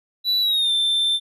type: tone with pitch glide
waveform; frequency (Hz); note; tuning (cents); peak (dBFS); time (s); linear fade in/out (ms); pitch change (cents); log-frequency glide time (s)
triangle; 3951 to 3561; B7 to A7; 0 to +20; -16; 0.24-1.2; 50; -180; 0.41-0.72
effects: none